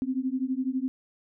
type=beating tone pair; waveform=sine; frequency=254.4 / 266.4 Hz; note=C4 / C4; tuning=-48 / +31 cents; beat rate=12 Hz; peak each=-29 / -29 dBFS; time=0.02-0.88 s; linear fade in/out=0 ms; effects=none